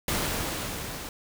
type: noise with level ramp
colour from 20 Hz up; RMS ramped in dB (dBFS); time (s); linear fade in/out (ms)
pink; -27 to -38; 0.08-1.09; 2
effects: none